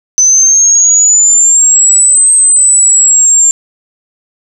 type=exponential two-way sweep; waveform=sine; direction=up then down; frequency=6060 to 8290 to 7320 Hz; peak=-3 dBFS; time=0.18-3.51 s; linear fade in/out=0 ms; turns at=2.32 s; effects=7-bit